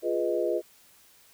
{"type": "chord", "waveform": "sine", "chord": "F half-diminished seventh", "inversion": "none", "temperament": "equal", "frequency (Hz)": [349.2, 415.3, 493.9, 622.3], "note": ["F4", "Ab4", "Cb5", "Eb5"], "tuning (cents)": [0, 0, 0, 0], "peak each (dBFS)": [-29, -31, -30, -30], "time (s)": [0.02, 0.62], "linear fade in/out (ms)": 50, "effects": ["white hiss -58 dBFS RMS until 1.33 s"]}